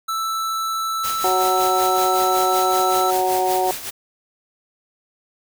square tone, 1321 Hz, E6, 3 cents sharp, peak -22 dBFS, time 0.08-3.11 s, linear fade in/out 10 ms
white noise with tremolo, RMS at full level -27 dBFS, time 1.03-3.91 s, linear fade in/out 20 ms, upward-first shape sine, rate 5.3 Hz, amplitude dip 60%
harmonic tone, 185.2 Hz, F#3, 2 cents sharp, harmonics 2 / 3 / 4 / 5, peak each -22 / -27 / -19 / -26 dBFS, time 1.24-3.71 s, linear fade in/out 2 ms
effects none

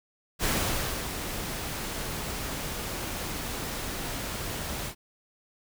pink noise with ADSR envelope, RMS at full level -26 dBFS, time 0.39-4.95 s, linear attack 52 ms, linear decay 590 ms, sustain -8 dB, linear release 78 ms, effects none

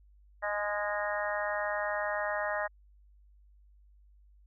harmonic tone with a mistuned harmonic, 206.4 Hz, G#3, 10 cents flat, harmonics 3 / 4 / 5 / 6 / 7 / 8 / 9, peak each -34 / -38 / -40 / -40 / -42 / -39 / -37 dBFS, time 0.42-2.68 s, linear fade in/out 20 ms, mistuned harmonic 4, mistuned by +18 cents, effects added 50 Hz sine -57 dBFS peak until 4.46 s

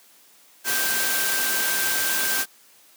sine tone in noise, 1568 Hz, G6, in tune, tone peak -27 dBFS, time 0.64-2.46 s, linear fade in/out 50 ms, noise white, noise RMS -24 dBFS, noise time 0.64-2.46 s, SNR -6 dB, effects white hiss -54 dBFS RMS until 2.96 s + high-pass 200 Hz 12 dB/octave

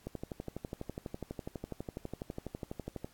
click train, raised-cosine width 2 ms, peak -25 dBFS, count 37, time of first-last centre 0.07-3.045 s, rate 12.1 Hz, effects pink hiss -63 dBFS RMS until 3.13 s + AAC 64 kbps

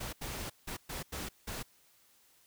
pink noise bursts at uneven times, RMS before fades -40 dBFS, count 6, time 0-0.13 / 0.21-0.5 / 0.67-0.77 / 0.89-1.03 / 1.12-1.29 / 1.47-1.63 s, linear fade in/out 10 ms, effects white hiss -66 dBFS RMS until 2.46 s

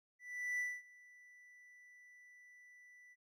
triangle tone with ADSR envelope, 1975.5 Hz, B6, in tune, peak -33 dBFS, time 0.19-3.16 s, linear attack 400 ms, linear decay 230 ms, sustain -24 dB, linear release 39 ms, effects none

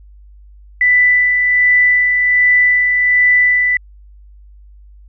sine tone with tremolo, 1985 Hz, B6, 8 cents sharp, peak -7 dBFS, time 0.81-3.77 s, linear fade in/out 2 ms, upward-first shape sine, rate 1.3 Hz, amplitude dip 35%, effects added 50 Hz sine -38 dBFS peak until 5.08 s

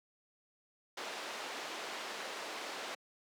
pink band-pass noise, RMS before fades -43 dBFS, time 0.97-2.95 s, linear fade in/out 5 ms, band 450 to 5100 Hz, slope 12 dB/octave, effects high-pass 200 Hz 12 dB/octave

